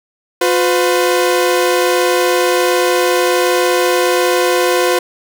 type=tone pair together; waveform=sawtooth; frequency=357.5 / 505.6 Hz; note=F4 / B4; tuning=+41 / +41 cents; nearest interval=tritone; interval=600 cents; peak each=-10 dBFS; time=0.41-4.99 s; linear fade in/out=5 ms; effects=none